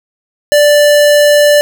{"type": "tone", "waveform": "square", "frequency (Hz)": 587.3, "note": "D5", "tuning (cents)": 0, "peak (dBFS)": -5, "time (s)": [0.52, 1.61], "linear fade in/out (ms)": 0, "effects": []}